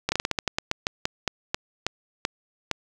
slowing click train, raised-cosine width 0.2 ms, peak -6 dBFS, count 17, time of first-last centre 0.09-2.713 s, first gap 30 ms, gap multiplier 1.2, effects none

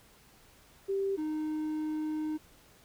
sine / triangle tone pair in turn, 391.5 / 308.6 Hz, G4 / D#4, -2 / -14 cents, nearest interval major third, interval 412 cents, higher first, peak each -28 / -29 dBFS, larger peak first, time 0.88-1.17 / 1.17-2.38 s, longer second, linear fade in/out 20 ms, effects pink hiss -60 dBFS RMS until 2.84 s

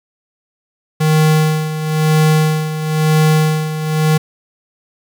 square tone with tremolo, 155.6 Hz, D#3, in tune, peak -9 dBFS, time 1-4.18 s, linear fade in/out 10 ms, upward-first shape sine, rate 1 Hz, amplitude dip 70%, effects 7-bit

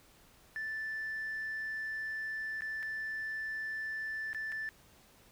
sine tone with dropouts, 1760 Hz, A6, in tune, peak -34 dBFS, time 0.56-4.69 s, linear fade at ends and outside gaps 0 ms, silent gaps 2.608-2.62 / 2.827-2.83 / 4.331-4.347 / 4.519-4.523 s, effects tanh soft clip ceiling -33 dBFS + pink hiss -62 dBFS RMS until 5.31 s

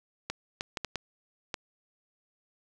clicks, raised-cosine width 0.2 ms, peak -15 dBFS, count 6, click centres 0.3 / 0.609 / 0.772 / 0.847 / 0.957 / 1.542 s, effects none

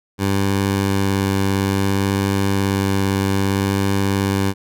15% pulse tone with vibrato, 98 Hz, G2, in tune, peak -10 dBFS, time 0.18-4.54 s, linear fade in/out 50 ms, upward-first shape sine, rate 0.6 Hz, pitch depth 9 cents each way, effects none

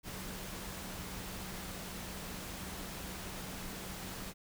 sine tone in noise, 187.4 Hz, F#3, 22 cents sharp, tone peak -49 dBFS, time 0.03-4.34 s, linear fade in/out 50 ms, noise pink, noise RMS -44 dBFS, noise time 0.03-4.34 s, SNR -8 dB, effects none

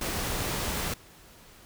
pink noise, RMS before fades -31 dBFS, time 0.01-0.94 s, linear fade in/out 5 ms, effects pink hiss -53 dBFS RMS until 1.65 s

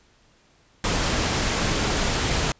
pink noise, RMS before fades -23 dBFS, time 0.84-2.52 s, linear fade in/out 2 ms, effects pink hiss -59 dBFS RMS until 2.59 s + resampled to 16000 Hz

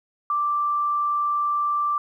sine tone, 1174.7 Hz, D6, in tune, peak -20 dBFS, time 0.3-1.98 s, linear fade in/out 2 ms, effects 10-bit

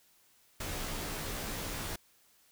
pink noise with comb filter, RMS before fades -38 dBFS, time 0.6-1.96 s, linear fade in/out 5 ms, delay 16 ms, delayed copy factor -0.85, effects white hiss -66 dBFS RMS until 2.51 s

